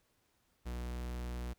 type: tone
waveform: 45% pulse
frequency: 60.7 Hz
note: B1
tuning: 29 cents flat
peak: -38 dBFS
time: 0.65-1.54 s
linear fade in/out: 20 ms
effects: pink hiss -75 dBFS RMS until 1.58 s